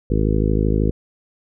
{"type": "harmonic tone", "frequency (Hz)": 52.9, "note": "G#1", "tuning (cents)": 33, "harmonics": [1, 2, 3, 4, 5, 6, 7, 8, 9], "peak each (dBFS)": [-19, -22, -24, -25, -26, -27, -27, -28, -29], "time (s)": [0.1, 0.91], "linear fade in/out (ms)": 5, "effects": []}